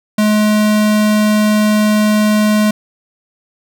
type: tone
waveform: square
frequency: 212.1 Hz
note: G#3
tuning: 37 cents sharp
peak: -10 dBFS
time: 0.18-2.71 s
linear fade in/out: 5 ms
effects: none